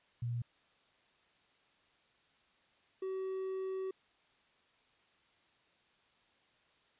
sine / triangle tone pair in turn, 119.1 / 379.7 Hz, A#2 / F#4, +38 / +45 cents, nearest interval octave + minor sixth, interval 2007 cents, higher second, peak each -34 / -34 dBFS, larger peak neither, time 0.22-0.42 / 3.02-3.91 s, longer second, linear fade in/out 5 ms, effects white hiss -70 dBFS RMS until 6.99 s + resampled to 8000 Hz

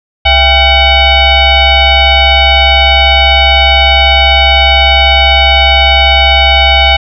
sine tone with frequency modulation, 1526 Hz, G6, 47 cents flat, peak -3 dBFS, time 0.25-6.97 s, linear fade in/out 10 ms, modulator 729 Hz, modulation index 2.7, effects none

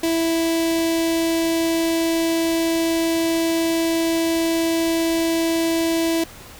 sawtooth tone with notch filter, 329.6 Hz, E4, in tune, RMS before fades -20 dBFS, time 0.03-6.24 s, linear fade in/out 5 ms, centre 1300 Hz, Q 1.1, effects pink hiss -41 dBFS RMS until 6.59 s

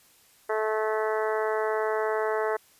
harmonic tone, 217.2 Hz, A3, 22 cents flat, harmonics 2 / 3 / 4 / 5 / 6 / 7 / 8 / 9, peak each -27 / -31 / -33 / -35 / -37 / -38 / -39 / -40 dBFS, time 0.49-2.57 s, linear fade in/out 10 ms, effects white hiss -59 dBFS RMS until 2.79 s + resampled to 32000 Hz

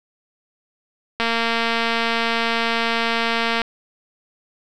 click train, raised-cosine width 0.3 ms, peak -5 dBFS, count 557, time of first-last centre 1.2-3.617 s, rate 230 Hz, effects none

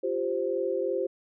sine chord, F suspended second, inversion none, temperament equal, 349.2 / 392 / 523.3 Hz, F4 / G4 / C5, 0 / 0 / 0 cents, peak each -32 / -30 / -29 dBFS, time 0.03-1.07 s, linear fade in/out 10 ms, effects none

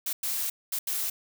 blue noise bursts at uneven times, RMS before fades -30 dBFS, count 4, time 0.06-0.13 / 0.23-0.5 / 0.72-0.79 / 0.87-1.1 s, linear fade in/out 5 ms, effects none

